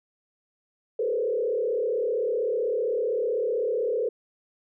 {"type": "tone with frequency modulation", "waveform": "sine", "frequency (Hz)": 466.2, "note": "A#4", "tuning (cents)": 0, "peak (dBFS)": -23, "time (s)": [0.99, 4.09], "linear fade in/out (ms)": 5, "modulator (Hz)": 35.7, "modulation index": 1.5, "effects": []}